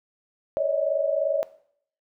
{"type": "tone cluster", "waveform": "sine", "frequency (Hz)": [554, 577, 634], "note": ["C#5", "D5", "D#5"], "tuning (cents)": [-1, -31, 32], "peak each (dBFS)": -26, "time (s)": [0.57, 1.43], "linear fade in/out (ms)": 0, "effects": ["noise-tail reverb RT60 0.6 s tail -18 dB re dry"]}